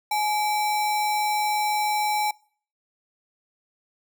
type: tone with sample-and-hold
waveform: sine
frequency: 843 Hz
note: G#5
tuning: 26 cents sharp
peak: -21 dBFS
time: 0.11-2.31 s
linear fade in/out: 5 ms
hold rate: 3150 Hz
effects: noise-tail reverb RT60 0.5 s tail -24 dB re dry